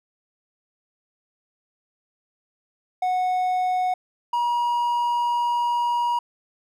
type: tone pair in turn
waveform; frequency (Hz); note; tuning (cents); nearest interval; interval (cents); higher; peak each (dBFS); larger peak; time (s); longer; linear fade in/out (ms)
triangle; 735 / 956.6; F#5 / A#5; -12 / +44; perfect fourth; 456; second; -18; neither; 3.02-3.94 / 4.33-6.19; second; 5
effects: none